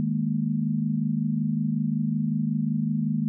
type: chord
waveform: sine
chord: D# suspended fourth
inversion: none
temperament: equal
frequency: 155.56 / 207.7 / 233.1 Hz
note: D#3 / G#3 / A#3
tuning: 0 / 0 / 0 cents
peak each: -27 dBFS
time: 0-3.28 s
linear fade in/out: 0 ms
effects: none